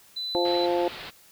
sine tone, 4000 Hz, B7, 21 cents sharp, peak -29 dBFS, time 0.16-0.66 s, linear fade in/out 10 ms
harmonic tone, 174.61 Hz, F3, in tune, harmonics 2 / 3 / 4 / 5, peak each -25 / -26 / -30 / -31 dBFS, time 0.35-0.88 s, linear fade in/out 0 ms
white low-pass noise, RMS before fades -40 dBFS, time 0.44-1.11 s, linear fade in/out 20 ms, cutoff 4400 Hz, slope 48 dB/octave
effects white hiss -55 dBFS RMS until 1.31 s

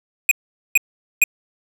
square tone bursts, 2486 Hz, D#7, 2 cents flat, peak -10 dBFS, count 3, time 0.29-1.239 s, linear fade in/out 2 ms, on 23 ms, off 440 ms, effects none

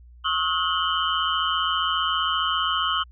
sine tone cluster, 1094 / 1280 / 1435 / 2929 / 3096 Hz, C#6 / D#6 / F6 / F#7 / G7, -23 / +49 / +47 / -18 / -22 cents, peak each -28 / -25 / -30 / -30 / -27 dBFS, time 0.24-3.04 s, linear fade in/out 20 ms, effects added 60 Hz sine -45 dBFS peak until 3.11 s

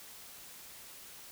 silence, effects white hiss -51 dBFS RMS until 1.31 s

